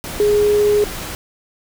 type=tone in noise; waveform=sine; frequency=415.6 Hz; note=G#4; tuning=1 cent sharp; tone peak=-11 dBFS; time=0.2-0.84 s; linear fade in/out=0 ms; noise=pink; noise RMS=-28 dBFS; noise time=0.04-1.15 s; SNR=+14 dB; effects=none